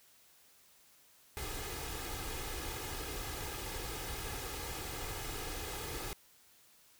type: noise with comb filter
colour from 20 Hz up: pink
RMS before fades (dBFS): -41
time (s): 1.37-6.13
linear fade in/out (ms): 0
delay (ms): 2.4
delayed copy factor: +0.6
effects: white hiss -64 dBFS RMS until 6.99 s